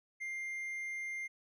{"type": "tone", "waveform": "triangle", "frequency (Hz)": 2100, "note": "C7", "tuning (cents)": 6, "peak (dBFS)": -36, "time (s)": [0.2, 1.28], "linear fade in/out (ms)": 20, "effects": ["resampled to 32000 Hz"]}